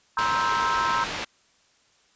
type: chord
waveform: sine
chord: C dominant seventh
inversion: third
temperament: just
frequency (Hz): 941.9 / 1046.5 / 1308.1 / 1569.8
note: Bb5 / C6 / E6 / G6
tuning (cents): +18 / 0 / -14 / +2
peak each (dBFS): -27 / -27 / -26 / -30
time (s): 0.17-1.04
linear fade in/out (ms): 2
type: low-pass noise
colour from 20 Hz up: white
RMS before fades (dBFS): -32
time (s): 0.18-1.25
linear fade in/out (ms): 10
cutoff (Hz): 3400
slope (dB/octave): 12
effects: white hiss -62 dBFS RMS until 2.15 s + resampled to 16000 Hz